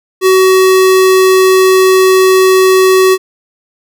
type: tone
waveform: square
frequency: 376.2 Hz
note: F#4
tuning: 29 cents sharp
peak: -5 dBFS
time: 0.21-3.18 s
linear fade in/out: 50 ms
effects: none